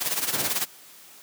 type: noise with tremolo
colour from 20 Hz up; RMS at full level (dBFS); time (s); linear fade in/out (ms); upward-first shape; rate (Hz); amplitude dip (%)
white; -24; 0-0.66; 20; sine; 18; 70
type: noise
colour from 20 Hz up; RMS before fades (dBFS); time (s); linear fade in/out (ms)
pink; -31; 0.32-0.5; 20
effects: white hiss -49 dBFS RMS until 1.22 s + high-pass 150 Hz 12 dB/octave